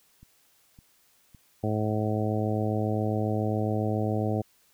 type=click train; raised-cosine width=5 ms; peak=-38 dBFS; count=5; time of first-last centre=0.23-2.465 s; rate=1.79 Hz
type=harmonic tone; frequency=107.3 Hz; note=A2; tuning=43 cents flat; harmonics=1 / 2 / 3 / 4 / 5 / 6 / 7; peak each=-28 / -31 / -33 / -34 / -35 / -36 / -36 dBFS; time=1.63-4.42 s; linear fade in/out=10 ms
effects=white hiss -64 dBFS RMS until 4.73 s